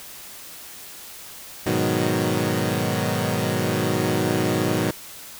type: chord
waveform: 15% pulse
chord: G# minor seventh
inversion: none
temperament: equal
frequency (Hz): 103.83 / 123.47 / 155.56 / 185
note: G#2 / B2 / D#3 / F#3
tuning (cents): 0 / 0 / 0 / 0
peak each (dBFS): -20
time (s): 1.66-4.91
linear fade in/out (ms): 5
effects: white hiss -40 dBFS RMS until 5.39 s